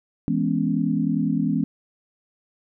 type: chord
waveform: sine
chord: C# minor seventh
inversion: first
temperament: equal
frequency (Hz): 164.81 / 207.7 / 246.9 / 277.2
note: E3 / G#3 / B3 / C#4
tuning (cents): 0 / 0 / 0 / 0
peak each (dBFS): -25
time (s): 0.28-1.64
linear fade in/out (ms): 0
effects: none